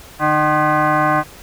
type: tone with frequency modulation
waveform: sine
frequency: 150.6 Hz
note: D3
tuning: 44 cents sharp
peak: -12 dBFS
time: 0.19-1.24 s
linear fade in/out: 50 ms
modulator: 456 Hz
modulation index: 3
effects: pink hiss -40 dBFS RMS until 1.42 s